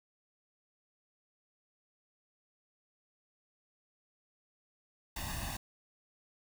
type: noise with comb filter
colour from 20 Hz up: pink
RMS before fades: -39 dBFS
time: 5.16-5.57 s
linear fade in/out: 5 ms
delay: 1.1 ms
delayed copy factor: +0.85
effects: none